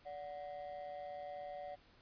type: ring-modulated tone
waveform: triangle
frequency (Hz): 657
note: E5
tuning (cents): -6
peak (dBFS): -39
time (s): 0.05-1.76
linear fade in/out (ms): 20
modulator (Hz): 78.3
effects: pink hiss -66 dBFS RMS until 2.01 s + resampled to 11025 Hz